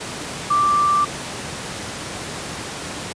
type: tone in noise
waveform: sine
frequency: 1174.7 Hz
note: D6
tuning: in tune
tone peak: -14 dBFS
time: 0.5-1.05 s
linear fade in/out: 10 ms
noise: pink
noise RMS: -29 dBFS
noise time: 0-3.13 s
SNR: +12 dB
effects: high-pass 100 Hz 12 dB/octave + resampled to 22050 Hz